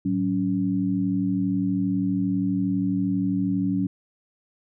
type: tone cluster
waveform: sine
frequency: 110.4 / 188 / 280.4 Hz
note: A2 / F#3 / C#4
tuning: +6 / +28 / +20 cents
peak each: -32 / -24 / -24 dBFS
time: 0.05-3.87 s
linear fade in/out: 5 ms
effects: none